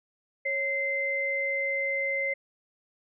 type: tone pair together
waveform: sine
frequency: 549.6 / 2075 Hz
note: C#5 / C7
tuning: -15 / -15 cents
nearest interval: octave + major seventh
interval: 2300 cents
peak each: -32 / -27 dBFS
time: 0.45-2.34 s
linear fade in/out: 10 ms
effects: none